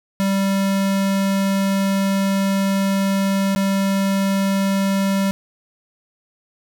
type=tone with dropouts; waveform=square; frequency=195.4 Hz; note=G3; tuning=5 cents flat; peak=-17 dBFS; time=0.2-5.31 s; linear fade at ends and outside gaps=0 ms; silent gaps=3.55-3.56 s; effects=none